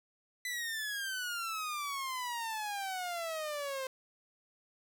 sawtooth exponential sweep, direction down, 2008 to 519 Hz, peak -32 dBFS, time 0.45-3.87 s, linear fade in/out 2 ms, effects none

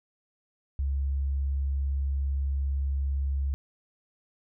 sine tone, 68.8 Hz, C#2, 12 cents flat, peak -25 dBFS, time 0.79-3.54 s, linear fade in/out 0 ms, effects none

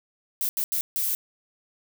violet noise bursts at uneven times, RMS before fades -26 dBFS, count 4, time 0.41-0.49 / 0.57-0.64 / 0.72-0.81 / 0.96-1.15 s, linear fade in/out 0 ms, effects none

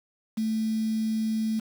sine tone with quantisation, 220 Hz, A3, in tune, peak -24 dBFS, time 0.37-1.6 s, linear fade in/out 10 ms, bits 7, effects none

